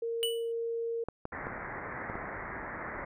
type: tone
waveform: sine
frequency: 462.1 Hz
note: A#4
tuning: 15 cents flat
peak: -31 dBFS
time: 0.02-1.04 s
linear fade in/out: 5 ms
type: tone with exponential decay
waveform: square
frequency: 2960 Hz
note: F#7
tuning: in tune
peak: -27 dBFS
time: 0.23-0.52 s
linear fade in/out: 0 ms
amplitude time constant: 61 ms
type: clicks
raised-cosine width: 1 ms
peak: -22 dBFS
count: 5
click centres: 1.086 / 1.254 / 1.469 / 2.099 / 2.155 s
type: low-pass noise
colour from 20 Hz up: white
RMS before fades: -40 dBFS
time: 1.32-3.05 s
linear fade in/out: 5 ms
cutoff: 2100 Hz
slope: 96 dB/octave
effects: none